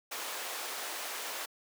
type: high-pass noise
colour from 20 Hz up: pink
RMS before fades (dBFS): -39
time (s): 0.11-1.46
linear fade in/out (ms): 10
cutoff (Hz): 570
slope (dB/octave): 12
effects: high-pass 300 Hz 12 dB/octave